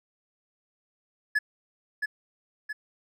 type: tone with echo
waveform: triangle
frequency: 1708 Hz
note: G#6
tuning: 48 cents sharp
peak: -19 dBFS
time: 1.35-1.39 s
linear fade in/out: 10 ms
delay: 670 ms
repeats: 2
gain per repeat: -5 dB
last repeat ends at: 2.73 s
effects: none